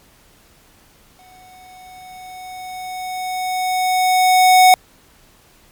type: tone with exponential growth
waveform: square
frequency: 740 Hz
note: F#5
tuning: in tune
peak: -6 dBFS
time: 1.19-4.74 s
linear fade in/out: 1 ms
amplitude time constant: 770 ms
effects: pink hiss -51 dBFS RMS until 5.71 s + MP3 96 kbps